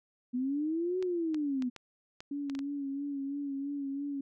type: linear two-way sweep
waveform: sine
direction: up then down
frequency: 242.4 to 374.9 to 242.4 Hz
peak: -29 dBFS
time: 0.33-1.7 s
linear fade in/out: 20 ms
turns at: 1 s
type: clicks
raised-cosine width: 0.2 ms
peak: -27 dBFS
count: 8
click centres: 1.026 / 1.345 / 1.623 / 1.763 / 2.205 / 2.498 / 2.551 / 2.591 s
type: tone with vibrato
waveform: sine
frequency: 280 Hz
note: C#4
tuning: 18 cents sharp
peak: -33 dBFS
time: 2.31-4.21 s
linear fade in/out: 5 ms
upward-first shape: sine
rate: 3 Hz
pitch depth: 42 cents each way
effects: none